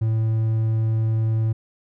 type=tone; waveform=triangle; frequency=111.2 Hz; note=A2; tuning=19 cents sharp; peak=-16 dBFS; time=0.01-1.53 s; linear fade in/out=10 ms; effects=none